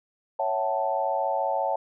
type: chord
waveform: sine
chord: F# minor seventh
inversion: second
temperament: equal with one note detuned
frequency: 554.4 / 659.3 / 753.8 / 880 Hz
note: C#5 / E5 / F#5 / A5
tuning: 0 / 0 / +32 / 0 cents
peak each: -29 / -30 / -29 / -28 dBFS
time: 0.39-1.76 s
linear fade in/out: 5 ms
effects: none